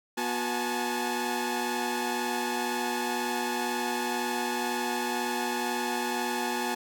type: tone cluster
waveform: sawtooth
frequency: 243.5 / 363.3 / 837 / 879 Hz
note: B3 / F#4 / G#5 / A5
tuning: -24 / -32 / +13 / -2 cents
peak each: -30 dBFS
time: 0.17-6.75 s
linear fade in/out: 10 ms
effects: none